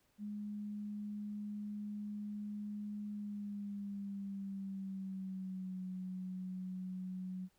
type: tone with pitch glide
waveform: sine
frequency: 207.7 to 185.04 Hz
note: G#3 to F#3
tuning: 0 to 0 cents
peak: -40 dBFS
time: 0.18-7.49 s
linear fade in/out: 50 ms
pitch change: -200 cents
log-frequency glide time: 3.1-5.82 s
effects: pink hiss -75 dBFS RMS until 7.58 s